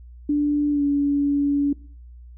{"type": "tone with pitch glide", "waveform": "sine", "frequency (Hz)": [292.7, 285], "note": ["D4", "C#4"], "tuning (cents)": [-6, 48], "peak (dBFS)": -17, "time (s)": [0.29, 1.73], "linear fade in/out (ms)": 5, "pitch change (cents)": -46, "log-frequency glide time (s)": [0.71, 0.83], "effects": ["noise-tail reverb RT60 0.5 s tail -22 dB re dry", "added 60 Hz sine -40 dBFS peak until 2.37 s"]}